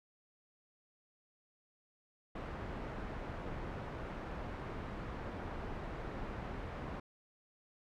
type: low-pass noise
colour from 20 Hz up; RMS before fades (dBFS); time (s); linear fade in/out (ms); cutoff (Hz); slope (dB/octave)
pink; -43; 2.35-7; 5; 1500; 12
effects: none